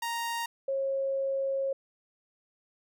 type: tone pair in turn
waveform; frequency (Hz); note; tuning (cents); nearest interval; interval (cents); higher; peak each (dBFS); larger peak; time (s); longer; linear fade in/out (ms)
sawtooth / sine; 932.3 / 542.6; A#5 / C#5; 0 / -37; major sixth; 937; first; -27; neither; 0.02-0.46 / 0.68-1.73; second; 5
effects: none